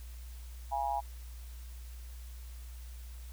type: tone with amplitude modulation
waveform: sine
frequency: 825 Hz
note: G#5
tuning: 12 cents flat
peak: -26 dBFS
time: 0.71-1.01 s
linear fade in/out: 20 ms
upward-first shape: sine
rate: 135 Hz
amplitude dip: 100%
effects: added 60 Hz sine -43 dBFS peak until 3.32 s + white hiss -58 dBFS RMS until 3.32 s